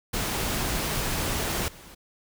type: noise with level steps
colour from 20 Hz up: pink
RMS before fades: -28 / -47 dBFS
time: 0.13-1.95 s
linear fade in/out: 10 ms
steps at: 1.68 s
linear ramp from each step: 2 ms
effects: none